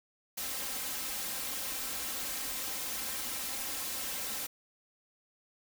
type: noise with comb filter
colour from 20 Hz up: white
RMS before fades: -37 dBFS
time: 0.37-4.47 s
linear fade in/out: 10 ms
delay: 3.8 ms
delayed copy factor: +0.65
effects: none